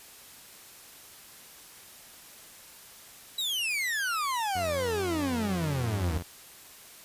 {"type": "exponential sweep", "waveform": "40% pulse", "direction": "down", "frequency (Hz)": [3951, 74.4], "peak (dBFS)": -27, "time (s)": [3.38, 6.18], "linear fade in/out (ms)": 5}
{"type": "tone with vibrato", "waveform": "sawtooth", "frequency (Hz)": 89.3, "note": "F2", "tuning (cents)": 39, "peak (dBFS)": -31, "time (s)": [4.55, 6.23], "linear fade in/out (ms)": 10, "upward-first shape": "triangle", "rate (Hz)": 4.6, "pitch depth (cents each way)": 90}
{"effects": ["white hiss -50 dBFS RMS until 7.04 s", "resampled to 32000 Hz"]}